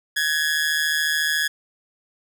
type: tone with amplitude modulation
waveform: sawtooth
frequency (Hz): 1680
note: G#6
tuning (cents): +19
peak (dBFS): -13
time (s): 0.16-1.48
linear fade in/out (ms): 10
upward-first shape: sine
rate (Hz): 154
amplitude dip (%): 70
effects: none